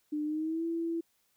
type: tone with pitch glide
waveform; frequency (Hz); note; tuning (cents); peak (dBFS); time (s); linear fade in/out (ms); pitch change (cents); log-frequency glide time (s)
sine; 300 to 332.9; D4 to E4; +37 to +17; -30; 0.12-1.01; 10; +180; 0.24-0.65
effects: white hiss -73 dBFS RMS until 1.36 s